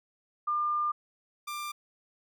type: tone pair in turn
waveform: sine / sawtooth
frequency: 1200 / 1188.3 Hz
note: D6 / D6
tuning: +37 / +20 cents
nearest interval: unison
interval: 17 cents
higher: first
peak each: -26 / -31 dBFS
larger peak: first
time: 0.47-0.92 / 1.47-1.72 s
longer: first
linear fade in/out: 10 ms
effects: none